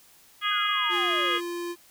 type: harmonic tone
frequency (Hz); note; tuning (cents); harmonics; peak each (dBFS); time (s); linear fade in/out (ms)
413.2; G#4; -9; 3 / 4 / 5 / 6 / 7 / 8; -27 / -32 / -31 / -36 / -33 / -29; 0.41-1.41; 50
type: exponential sweep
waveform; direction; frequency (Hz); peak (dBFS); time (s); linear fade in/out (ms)
sine; down; 1568 to 461.2; -35; 0.51-1.38; 2
type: tone with pitch glide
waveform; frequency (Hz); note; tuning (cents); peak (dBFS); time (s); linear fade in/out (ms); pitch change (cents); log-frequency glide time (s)
square; 352.3 to 346.6; F4 to F4; +15 to -13; -31; 0.89-1.76; 50; -28; 1.26-1.41
effects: white hiss -56 dBFS RMS until 1.9 s